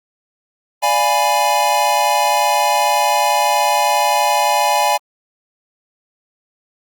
square chord, D diminished seventh, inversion none, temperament equal, 587.3 / 698.5 / 830.6 / 987.8 Hz, D5 / F5 / Ab5 / Cb6, 0 / 0 / 0 / 0 cents, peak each -22 / -22 / -16 / -20 dBFS, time 0.82-4.98 s, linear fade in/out 20 ms, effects Opus 48 kbps

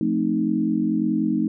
sine chord, F dominant seventh, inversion none, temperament equal, 174.61 / 220 / 261.6 / 311.1 Hz, F3 / A3 / C4 / Eb4, 0 / 0 / 0 / 0 cents, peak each -28 / -23 / -26 / -23 dBFS, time 0.01-1.48 s, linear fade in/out 2 ms, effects none

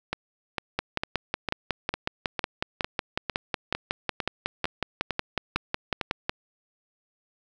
two click trains, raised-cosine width 0.3 ms, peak -11 / -9 dBFS, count 14 / 31, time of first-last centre 0.13-6.012 / 0.79-6.295 s, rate 2.21 / 5.45 Hz, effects none

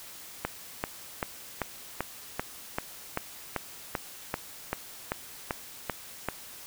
click train, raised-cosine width 0.5 ms, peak -13 dBFS, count 16, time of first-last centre 0.45-6.287 s, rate 2.57 Hz, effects white hiss -46 dBFS RMS until 6.66 s

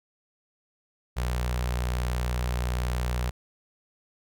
sawtooth tone with notch filter, 61.2 Hz, B1, 15 cents flat, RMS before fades -28 dBFS, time 1.16-3.31 s, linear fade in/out 20 ms, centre 280 Hz, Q 0.9, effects none

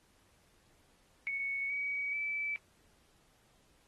sine tone with pitch steps, 2217 / 2264 / 2311 Hz, C#7 / C#7 / D7, 0 / +36 / -28 cents, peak -33 dBFS, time 1.27-2.56 s, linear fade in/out 0 ms, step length 430 ms, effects pink hiss -69 dBFS RMS until 3.87 s + AAC 32 kbps

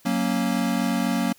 square chord, F# major, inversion none, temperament equal, 185 / 233.1 / 277.2 Hz, F#3 / A#3 / C#4, 0 / 0 / 0 cents, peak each -27 / -25 / -28 dBFS, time 0.05-1.33 s, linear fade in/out 10 ms, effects white hiss -56 dBFS RMS until 1.38 s

